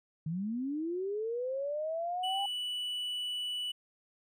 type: linear sweep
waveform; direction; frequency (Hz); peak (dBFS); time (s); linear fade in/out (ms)
sine; up; 150.7 to 806; -32; 0.26-2.46; 5
type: tone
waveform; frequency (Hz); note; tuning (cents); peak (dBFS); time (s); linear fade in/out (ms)
triangle; 2960; F#7; 0; -32; 2.23-3.72; 10
effects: none